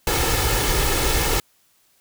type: noise with comb filter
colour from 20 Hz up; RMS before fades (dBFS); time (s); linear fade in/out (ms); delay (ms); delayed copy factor
pink; -20; 0.07-1.4; 2; 2.3; +0.6
effects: white hiss -61 dBFS RMS until 2 s